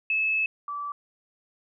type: tone pair in turn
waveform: sine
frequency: 2600 / 1158.2 Hz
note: E7 / D6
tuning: -24 / -24 cents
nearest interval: octave + major second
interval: 1400 cents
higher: first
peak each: -22 / -30 dBFS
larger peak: first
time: 0.1-0.46 / 0.68-0.92 s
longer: first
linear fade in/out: 2 ms
effects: none